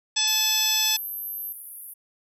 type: harmonic tone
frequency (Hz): 864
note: A5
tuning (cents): -32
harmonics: 1 / 2 / 3 / 4 / 5 / 6 / 7 / 9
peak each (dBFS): -37 / -37 / -30 / -25 / -34 / -26 / -28 / -28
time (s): 0.16-0.97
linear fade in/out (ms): 10
type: tone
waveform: sine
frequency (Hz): 12400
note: G9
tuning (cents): -20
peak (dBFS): -31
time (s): 0.27-1.53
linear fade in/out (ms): 10
type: band-pass noise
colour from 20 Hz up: white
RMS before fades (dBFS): -41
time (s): 0.84-1.94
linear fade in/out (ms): 10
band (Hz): 10000 to 14000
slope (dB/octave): 96
effects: none